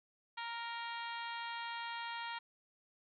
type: harmonic tone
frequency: 466.2 Hz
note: A#4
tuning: in tune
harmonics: 2 / 3 / 4 / 5 / 6 / 7 / 8 / 9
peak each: -43 / -48 / -48 / -51 / -53 / -51 / -56 / -55 dBFS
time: 0.37-2.39 s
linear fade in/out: 10 ms
effects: none